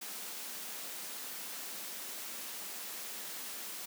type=high-pass noise; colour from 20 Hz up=white; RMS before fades=-43 dBFS; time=0.01-3.86 s; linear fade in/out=10 ms; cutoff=170 Hz; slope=96 dB/octave; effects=none